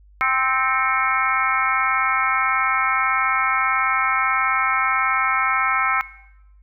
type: harmonic tone with a mistuned harmonic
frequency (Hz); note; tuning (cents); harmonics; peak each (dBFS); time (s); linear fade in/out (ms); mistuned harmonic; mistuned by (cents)
261.6; C4; 0; 3 / 4 / 5 / 6 / 7 / 8 / 9; -28 / -25 / -20 / -28 / -29 / -21 / -32; 0.21-6.01; 0; 8; +71
effects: noise-tail reverb RT60 0.9 s tail -19 dB re dry + added 50 Hz sine -47 dBFS peak until 6.62 s